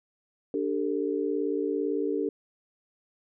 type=chord; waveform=sine; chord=D suspended fourth; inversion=none; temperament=equal with one note detuned; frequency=293.7 / 392 / 450 Hz; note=D4 / G4 / A4; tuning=0 / 0 / +39 cents; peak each=-30 dBFS; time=0.54-2.29 s; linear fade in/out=2 ms; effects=none